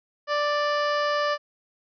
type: harmonic tone with a mistuned harmonic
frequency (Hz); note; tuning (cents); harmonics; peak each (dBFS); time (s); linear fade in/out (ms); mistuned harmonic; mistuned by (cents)
588; D5; +2; 1 / 2 / 3 / 4 / 5 / 6 / 7 / 8 / 9 / 10; -25 / -26 / -30 / -41 / -37 / -46 / -44 / -40 / -41 / -51; 0.27-1.38; 50; 9; -55
effects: none